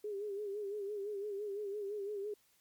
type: tone with vibrato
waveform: sine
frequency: 407.9 Hz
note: G#4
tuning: 31 cents flat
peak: -37 dBFS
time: 0.04-2.34 s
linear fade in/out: 5 ms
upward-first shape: sine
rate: 5.9 Hz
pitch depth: 71 cents each way
effects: white hiss -71 dBFS RMS until 2.6 s + MP3 96 kbps